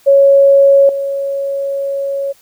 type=tone with level steps; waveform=sine; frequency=554 Hz; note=C#5; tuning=1 cent flat; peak=-4 / -15 dBFS; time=0.06-2.33 s; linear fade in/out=20 ms; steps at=0.89 s; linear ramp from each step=2 ms; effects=white hiss -49 dBFS RMS until 2.41 s